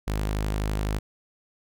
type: tone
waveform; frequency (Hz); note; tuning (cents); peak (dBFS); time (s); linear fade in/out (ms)
sawtooth; 51.91; G#1; 0; -21; 0.07-0.99; 10
effects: none